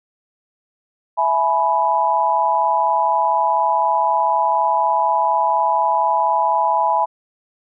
sine chord, E major, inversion none, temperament equal with one note detuned, 659.3 / 843.7 / 987.8 Hz, E5 / G#5 / B5, 0 / +27 / 0 cents, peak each -22 / -18 / -17 dBFS, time 1.17-7.06 s, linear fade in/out 20 ms, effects none

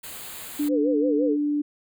white band-stop noise, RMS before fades -38 dBFS, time 0.03-0.69 s, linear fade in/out 10 ms, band 4700 to 6600 Hz, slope 96 dB/octave
sine tone, 293.7 Hz, D4, in tune, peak -21 dBFS, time 0.59-1.62 s, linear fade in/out 10 ms
sine tone with vibrato, 469.8 Hz, A#4, 13 cents sharp, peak -22 dBFS, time 0.68-1.37 s, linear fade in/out 50 ms, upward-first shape sine, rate 5.8 Hz, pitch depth 160 cents each way
effects none

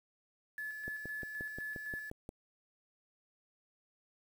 sine tone with tremolo, 1721 Hz, A6, 39 cents flat, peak -38 dBFS, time 0.58-2.1 s, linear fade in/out 2 ms, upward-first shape square, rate 3.9 Hz, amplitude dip 40%
click train, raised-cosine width 2 ms, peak -31 dBFS, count 9, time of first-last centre 0.88-2.291 s, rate 5.67 Hz
effects 9-bit

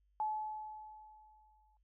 sine tone with exponential decay, 859 Hz, A5, 42 cents flat, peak -32 dBFS, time 0.2-1.77 s, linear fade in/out 1 ms, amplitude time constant 340 ms, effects noise-tail reverb RT60 0.1 s tail -24 dB re dry + added 50 Hz sine -70 dBFS peak until 1.83 s

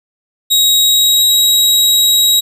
sawtooth tone with pitch glide, 3804 to 3830 Hz, A#7 to A#7, +34 to +46 cents, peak -5 dBFS, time 0.5-2.41 s, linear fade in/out 20 ms, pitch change +12 cents, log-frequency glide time 0.8-1.37 s, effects none

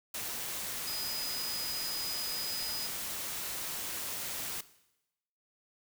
sine tone in noise, 4978 Hz, D#8, in tune, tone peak -36 dBFS, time 0.87-2.87 s, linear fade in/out 5 ms, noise white, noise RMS -38 dBFS, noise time 0.14-4.61 s, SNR -1 dB, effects noise-tail reverb RT60 0.9 s tail -17 dB re dry

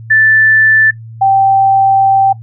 sine tone pair in turn, 1760 / 779.3 Hz, A6 / G5, 0 / -10 cents, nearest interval octave + major second, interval 1410 cents, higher first, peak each -5 dBFS, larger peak neither, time 0.1-0.91 / 1.21-2.33 s, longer second, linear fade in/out 10 ms, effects noise-tail reverb RT60 0.1 s tail -17 dB re dry + added 113 Hz sine -27 dBFS peak until 2.42 s

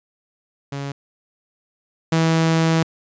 sawtooth tone pair in turn, 140 / 162.72 Hz, C#3 / E3, +18 / -22 cents, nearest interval minor third, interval 260 cents, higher second, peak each -22 / -11 dBFS, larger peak second, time 0.72-0.92 / 2.12-2.83 s, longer second, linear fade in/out 5 ms, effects resampled to 16000 Hz

